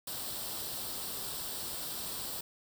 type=noise with comb filter; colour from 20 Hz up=white; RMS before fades=-39 dBFS; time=0.07-2.41 s; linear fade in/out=5 ms; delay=0.23 ms; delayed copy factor=+0.6; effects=none